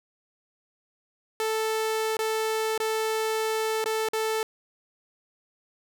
sawtooth tone with dropouts, 440 Hz, A4, in tune, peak -21 dBFS, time 1.4-4.43 s, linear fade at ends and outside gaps 1 ms, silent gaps 2.169-2.19 / 2.778-2.801 / 3.842-3.858 / 4.087-4.133 s, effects none

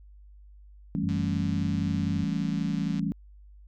sine chord, A dominant seventh, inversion second, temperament equal, 164.81 / 196 / 220 / 277.2 Hz, E3 / G3 / A3 / C#4, 0 / 0 / 0 / 0 cents, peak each -30 / -30 / -33 / -33 dBFS, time 0.95-3.12 s, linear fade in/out 0 ms
sine tone with vibrato, 94.5 Hz, F#2, 37 cents sharp, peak -31 dBFS, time 1.03-2.24 s, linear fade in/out 5 ms, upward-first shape triangle, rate 6.6 Hz, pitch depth 18 cents each way
click train, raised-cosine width 0.2 ms, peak -29 dBFS, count 279, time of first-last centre 1.09-2.994 s, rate 146 Hz
effects added 50 Hz sine -48 dBFS peak until 3.67 s

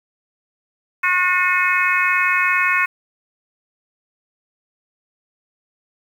harmonic tone, 362.5 Hz, F#4, 35 cents flat, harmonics 3 / 4 / 5 / 6 / 7, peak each -21 / -21 / -21 / -21 / -21 dBFS, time 1.03-2.86 s, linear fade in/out 10 ms, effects 7-bit

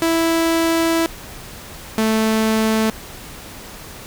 sawtooth tone pair in turn, 329.6 / 220 Hz, E4 / A3, 0 / 0 cents, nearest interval perfect fifth, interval 700 cents, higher first, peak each -11 dBFS, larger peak neither, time 0.02-1.06 / 1.98-2.9 s, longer first, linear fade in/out 0 ms, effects pink hiss -36 dBFS RMS until 4.06 s

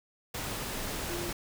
sine tone in noise, 347 Hz, F4, 11 cents flat, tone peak -37 dBFS, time 1.09-1.3 s, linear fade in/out 5 ms, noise pink, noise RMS -36 dBFS, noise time 0.34-1.33 s, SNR -4 dB, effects none

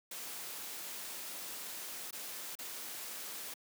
white noise with dropouts, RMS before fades -44 dBFS, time 0.11-3.54 s, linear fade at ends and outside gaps 5 ms, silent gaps 2.109-2.127 / 2.554-2.588 s, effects high-pass 200 Hz 12 dB/octave

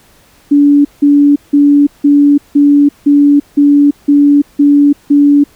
sine tone bursts, 287.5 Hz, D4, 37 cents flat, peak -3 dBFS, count 10, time 0.51-5.44 s, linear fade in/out 10 ms, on 340 ms, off 170 ms, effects pink hiss -46 dBFS RMS until 5.55 s

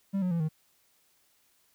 triangle tone with pitch steps, 196 / 181.82 / 168.67 / 156.47 Hz, G3 / F#3 / E3 / D#3, 0 / -30 / +40 / +10 cents, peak -24 dBFS, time 0.13-0.49 s, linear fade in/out 20 ms, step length 90 ms, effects white hiss -68 dBFS RMS until 1.74 s

